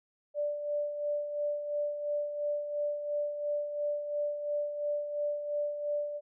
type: tone with tremolo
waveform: sine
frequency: 587.3 Hz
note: D5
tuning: in tune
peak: -28 dBFS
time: 0.34-6.21 s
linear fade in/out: 50 ms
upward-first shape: sine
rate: 2.9 Hz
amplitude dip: 55%
effects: none